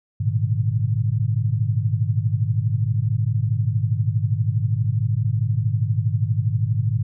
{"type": "tone cluster", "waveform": "sine", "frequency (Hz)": [104.1, 116.7, 128.8, 153.5], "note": ["G#2", "A#2", "C3", "D#3"], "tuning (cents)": [5, 2, -27, -23], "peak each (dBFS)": [-21, -22, -28, -28], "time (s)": [0.2, 7.03], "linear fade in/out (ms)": 10, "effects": []}